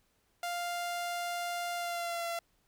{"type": "tone with pitch glide", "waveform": "sawtooth", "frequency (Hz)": [698.5, 680.6], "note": ["F5", "F5"], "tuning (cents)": [0, -45], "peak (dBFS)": -30, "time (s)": [0.43, 2.39], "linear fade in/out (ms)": 2, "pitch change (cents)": -45, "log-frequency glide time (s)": [1.75, 2.26], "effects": ["pink hiss -73 dBFS RMS until 2.67 s"]}